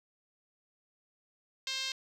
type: tone with band-pass filter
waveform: 5% pulse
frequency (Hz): 529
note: C5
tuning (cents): +19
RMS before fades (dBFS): -36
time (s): 1.67-1.92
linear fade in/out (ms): 2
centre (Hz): 3700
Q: 1.3
effects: resampled to 32000 Hz